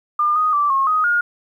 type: tone with pitch steps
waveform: sine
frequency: 1203 / 1244 / 1166 / 1083 / 1252 / 1427 Hz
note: D6 / D#6 / D6 / C#6 / D#6 / F6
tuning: +41 / -1 / -13 / -41 / +10 / +37 cents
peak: -14 dBFS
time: 0.19-1.21 s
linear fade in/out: 5 ms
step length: 170 ms
effects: 9-bit